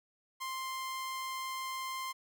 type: tone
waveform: sawtooth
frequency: 1049 Hz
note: C6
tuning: 4 cents sharp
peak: -33 dBFS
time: 0.4-2.13 s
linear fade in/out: 20 ms
effects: none